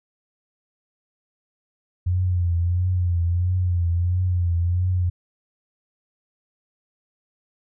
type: tone with vibrato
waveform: sine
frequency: 88.4 Hz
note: F2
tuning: 22 cents sharp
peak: -18 dBFS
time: 2.06-5.1 s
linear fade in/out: 10 ms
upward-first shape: triangle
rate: 1.5 Hz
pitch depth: 74 cents each way
effects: none